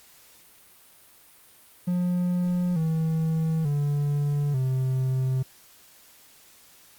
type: tone with pitch steps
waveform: triangle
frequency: 178.2 / 160.6 / 144.74 / 130.45 Hz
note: F3 / E3 / D3 / C3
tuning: +35 / -45 / -25 / -5 cents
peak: -20 dBFS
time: 1.87-5.43 s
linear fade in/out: 10 ms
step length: 890 ms
effects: white hiss -54 dBFS RMS until 6.98 s + Opus 48 kbps